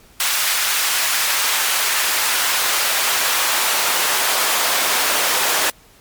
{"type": "noise with high-pass filter sweep", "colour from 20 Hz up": "pink", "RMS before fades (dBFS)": -18, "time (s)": [0.2, 5.7], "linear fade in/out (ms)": 2, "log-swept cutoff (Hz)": [1500, 630], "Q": 0.75, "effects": ["pink hiss -49 dBFS RMS until 6 s", "MP3 96 kbps"]}